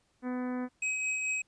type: harmonic tone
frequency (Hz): 250.4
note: B3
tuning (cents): +24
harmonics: 1 / 2 / 3 / 4 / 5 / 6 / 7 / 8 / 9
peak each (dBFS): -32 / -41 / -46 / -47 / -50 / -51 / -51 / -56 / -57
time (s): 0.22-0.69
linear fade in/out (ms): 50
type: tone with tremolo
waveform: square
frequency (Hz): 2538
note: D#7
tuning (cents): +34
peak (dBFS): -29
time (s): 0.82-1.42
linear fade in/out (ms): 5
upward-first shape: triangle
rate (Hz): 4.6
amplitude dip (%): 35
effects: pink hiss -72 dBFS RMS until 1.47 s + resampled to 22050 Hz